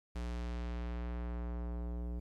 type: tone with low-pass filter sweep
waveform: square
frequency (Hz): 59.5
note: A#1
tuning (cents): +36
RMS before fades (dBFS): -39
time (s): 0.15-2.2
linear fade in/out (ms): 10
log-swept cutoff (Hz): 8600 to 500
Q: 0.7
effects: 12-bit